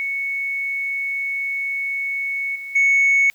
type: tone with level steps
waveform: sine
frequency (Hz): 2214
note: C#7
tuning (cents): -3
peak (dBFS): -21 / -29 / -11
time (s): 0-3.3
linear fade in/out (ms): 0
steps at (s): 2.55 / 2.75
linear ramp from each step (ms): 10
effects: tanh soft clip ceiling -10 dBFS + white hiss -55 dBFS RMS until 3.34 s